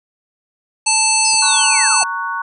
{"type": "harmonic tone", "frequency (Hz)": 880, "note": "A5", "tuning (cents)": 0, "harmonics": [1, 3, 5, 7, 9, 10], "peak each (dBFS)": [-19, -19, -19, -19, -19, -19], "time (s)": [0.86, 2.04], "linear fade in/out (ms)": 10}
{"type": "linear sweep", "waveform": "sine", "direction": "down", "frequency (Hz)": [5230, 679], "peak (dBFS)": -20, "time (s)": [1.25, 2.03], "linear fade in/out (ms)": 0}
{"type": "clicks", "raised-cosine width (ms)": 1, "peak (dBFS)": -24, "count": 2, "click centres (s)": [1.334, 1.346]}
{"type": "chord", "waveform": "sine", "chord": "F# major", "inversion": "first", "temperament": "just", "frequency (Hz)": [925, 1110, 1480], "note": ["A#5", "C#6", "F#6"], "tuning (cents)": [-14, 2, 0], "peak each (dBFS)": [-25, -23, -23], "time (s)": [1.42, 2.42], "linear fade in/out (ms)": 5}
{"effects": []}